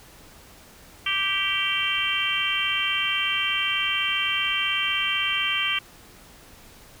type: harmonic tone with a mistuned harmonic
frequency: 392 Hz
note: G4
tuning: in tune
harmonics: 3 / 4 / 5 / 6 / 7 / 8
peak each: -32 / -34 / -32 / -28 / -28 / -26 dBFS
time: 1.06-5.79 s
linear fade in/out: 5 ms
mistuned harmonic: 6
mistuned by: -24 cents
effects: pink hiss -49 dBFS RMS until 7 s